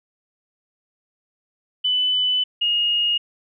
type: tone pair in turn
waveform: sine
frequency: 2999 / 2860 Hz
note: F#7 / F7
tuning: +23 / +41 cents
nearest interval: minor second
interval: 82 cents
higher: first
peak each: -17 dBFS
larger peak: neither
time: 1.84-2.44 / 2.61-3.18 s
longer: first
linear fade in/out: 10 ms
effects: none